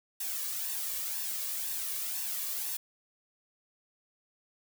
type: noise with flanger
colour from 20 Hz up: blue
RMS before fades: -35 dBFS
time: 0.2-2.77 s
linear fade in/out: 5 ms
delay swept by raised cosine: 1.1 to 1.79 ms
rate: 2 Hz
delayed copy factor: +0.55
effects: none